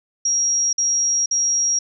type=tone bursts; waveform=sine; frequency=5650 Hz; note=F8; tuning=19 cents sharp; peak=-16 dBFS; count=3; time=0.25-1.79 s; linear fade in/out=5 ms; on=480 ms; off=50 ms; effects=none